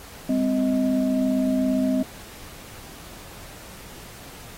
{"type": "tone cluster", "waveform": "sine", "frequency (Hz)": [200.8, 258.2, 630], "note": ["G3", "C4", "D#5"], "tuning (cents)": [42, -23, 21], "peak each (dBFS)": [-27, -20, -28], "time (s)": [0.29, 2.03], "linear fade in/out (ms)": 5, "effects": ["pink hiss -43 dBFS RMS until 4.57 s", "AAC 48 kbps"]}